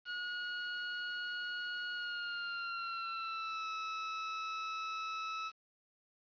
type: tone with pitch glide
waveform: sawtooth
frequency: 1446 to 1303.2 Hz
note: F#6 to E6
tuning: -40 to -20 cents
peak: -34 dBFS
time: 0.05-5.52 s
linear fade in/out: 50 ms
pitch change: -180 cents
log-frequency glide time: 1.94-3.68 s
effects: resampled to 11025 Hz + 10-bit